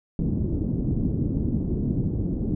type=low-pass noise; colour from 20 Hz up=white; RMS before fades=-25 dBFS; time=0.19-2.55 s; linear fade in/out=2 ms; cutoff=280 Hz; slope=24 dB/octave; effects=none